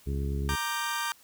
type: harmonic tone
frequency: 69.3 Hz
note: C#2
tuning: in tune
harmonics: 1 / 2 / 3 / 4 / 5 / 6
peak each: -29 / -34 / -39 / -43 / -43 / -41 dBFS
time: 0.06-0.56 s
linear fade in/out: 20 ms
type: chord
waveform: sawtooth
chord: G minor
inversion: first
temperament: equal with one note detuned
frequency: 932.3 / 1186.3 / 1568 Hz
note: Bb5 / D6 / G6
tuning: 0 / +17 / 0 cents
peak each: -30 dBFS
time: 0.49-1.12 s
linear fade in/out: 0 ms
effects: white hiss -58 dBFS RMS until 1.23 s